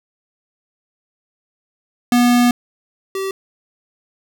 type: tone pair in turn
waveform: square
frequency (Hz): 243.1 / 385.9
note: B3 / G4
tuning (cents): -27 / -27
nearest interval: minor sixth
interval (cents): 800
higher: second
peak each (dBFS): -11 / -21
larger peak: first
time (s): 2.12-2.51 / 3.15-3.31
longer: first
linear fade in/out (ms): 2
effects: none